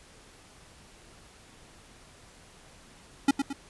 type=tone with echo; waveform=square; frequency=277.2 Hz; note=C#4; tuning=in tune; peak=-18 dBFS; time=3.28-3.31 s; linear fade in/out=5 ms; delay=110 ms; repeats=2; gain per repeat=-7 dB; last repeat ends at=3.53 s; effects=pink hiss -54 dBFS RMS until 3.69 s + resampled to 24000 Hz